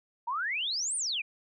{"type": "exponential two-way sweep", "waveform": "sine", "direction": "up then down", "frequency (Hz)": [903, 9380, 2303], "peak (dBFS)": -29, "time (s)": [0.27, 1.22], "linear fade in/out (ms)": 10, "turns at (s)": 0.96, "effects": []}